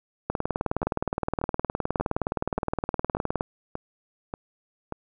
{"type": "two click trains", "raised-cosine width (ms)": 1, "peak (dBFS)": [-11, -17], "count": [61, 8], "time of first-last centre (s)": [[0.3, 3.409], [0.83, 4.924]], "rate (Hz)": [19.3, 1.71], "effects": []}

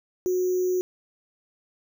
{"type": "tone with sample-and-hold", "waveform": "sine", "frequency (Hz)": 365, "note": "F#4", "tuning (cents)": -24, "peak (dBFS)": -21, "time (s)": [0.26, 0.81], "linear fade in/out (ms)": 0, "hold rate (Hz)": 6300, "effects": []}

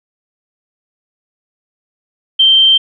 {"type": "tone", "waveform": "sine", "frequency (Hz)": 3135, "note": "G7", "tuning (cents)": -1, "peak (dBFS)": -5, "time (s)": [2.39, 2.78], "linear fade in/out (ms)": 10, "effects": []}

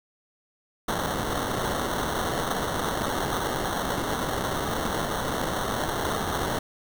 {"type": "noise with sample-and-hold", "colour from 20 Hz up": "violet", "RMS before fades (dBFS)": -28, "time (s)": [0.88, 6.59], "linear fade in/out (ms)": 5, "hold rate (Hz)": 2450, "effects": []}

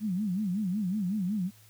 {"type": "tone with vibrato", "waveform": "sine", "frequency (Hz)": 196, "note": "G3", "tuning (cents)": 0, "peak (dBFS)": -27, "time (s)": [0, 1.51], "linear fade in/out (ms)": 50, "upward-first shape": "sine", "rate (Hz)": 5.4, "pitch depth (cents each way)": 190, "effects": ["added 108 Hz sine -57 dBFS peak until 1.69 s", "white hiss -59 dBFS RMS until 1.69 s"]}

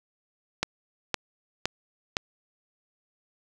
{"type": "click train", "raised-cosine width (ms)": 0.2, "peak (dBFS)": -7, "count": 4, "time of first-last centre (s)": [0.63, 2.168], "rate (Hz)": 1.95, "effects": ["8-bit"]}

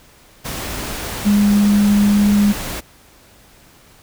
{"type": "tone in noise", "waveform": "sine", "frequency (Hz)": 204.9, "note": "G#3", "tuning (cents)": -23, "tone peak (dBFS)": -10, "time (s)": [1.25, 2.53], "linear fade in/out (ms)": 20, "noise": "pink", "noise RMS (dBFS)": -26, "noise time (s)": [0.44, 2.81], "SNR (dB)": 13, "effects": ["pink hiss -48 dBFS RMS until 4.02 s"]}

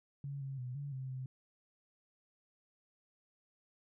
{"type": "tone with pitch steps", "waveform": "sine", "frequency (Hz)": [140.3, 135.7, 125.2, 142.3, 131.5, 129.9], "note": ["C#3", "C#3", "B2", "C#3", "C3", "C3"], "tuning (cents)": [21, -36, 24, 46, 9, -12], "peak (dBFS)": -39, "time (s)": [0.24, 1.26], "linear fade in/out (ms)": 2, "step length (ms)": 170, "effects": []}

